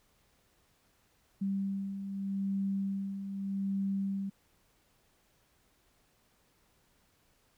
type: beating tone pair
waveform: sine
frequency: 195.2 / 196.02 Hz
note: G3 / G3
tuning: -7 / 0 cents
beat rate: 0.82 Hz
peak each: -40 / -32 dBFS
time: 1.41-4.3 s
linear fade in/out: 10 ms
effects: pink hiss -70 dBFS RMS until 7.57 s